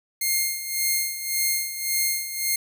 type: tone with tremolo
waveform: 5% pulse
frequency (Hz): 2125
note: C7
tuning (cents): +26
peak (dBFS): -10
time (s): 0.21-2.56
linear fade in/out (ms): 5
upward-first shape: sine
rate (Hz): 1.8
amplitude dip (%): 70
effects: none